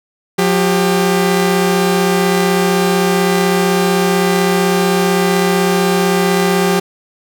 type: tone pair together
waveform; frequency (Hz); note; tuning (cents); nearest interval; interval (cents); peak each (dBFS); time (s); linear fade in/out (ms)
sawtooth; 180 / 395.8; F#3 / G4; -47 / +17; octave + major second; 1364; -10; 0.38-6.8; 10
effects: none